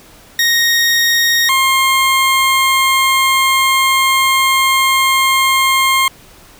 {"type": "tone pair in turn", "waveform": "20% pulse", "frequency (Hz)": [1864.7, 1065.3], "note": ["A#6", "C6"], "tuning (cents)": [0, 31], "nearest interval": "minor seventh", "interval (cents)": 969, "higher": "first", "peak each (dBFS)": -5, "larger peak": "neither", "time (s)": [[0.39, 1.49], [1.49, 6.08]], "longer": "second", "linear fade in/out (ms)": 2, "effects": ["pink hiss -42 dBFS RMS until 6.59 s"]}